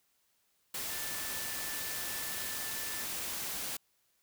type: tone in noise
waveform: sine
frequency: 1760 Hz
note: A6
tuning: in tune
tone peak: -46 dBFS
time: 0.9-3.04 s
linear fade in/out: 5 ms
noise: white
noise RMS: -38 dBFS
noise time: 0.74-3.77 s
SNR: -11 dB
effects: white hiss -74 dBFS RMS until 4.22 s